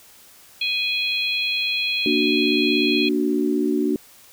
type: harmonic tone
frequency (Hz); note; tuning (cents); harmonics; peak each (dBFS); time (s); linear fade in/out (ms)
830.6; G#5; 0; 3 / 4 / 5; -23 / -25 / -27; 0.61-3.09; 5
type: chord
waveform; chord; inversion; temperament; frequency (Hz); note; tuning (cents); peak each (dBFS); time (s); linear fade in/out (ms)
sine; Bb augmented; none; equal; 233.1 / 293.7 / 370; Bb3 / D4 / F#4; 0 / 0 / 0; -24 / -21 / -23; 2.06-3.96; 2
effects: white hiss -49 dBFS RMS until 4.32 s